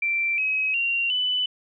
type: tone with pitch steps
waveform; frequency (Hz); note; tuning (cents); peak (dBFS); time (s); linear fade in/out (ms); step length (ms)
sine; 2349 / 2547 / 2761 / 2994; D7 / D#7 / F7 / F#7; 0 / +40 / -20 / +20; -21; 0.02-1.46; 5; 360
effects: none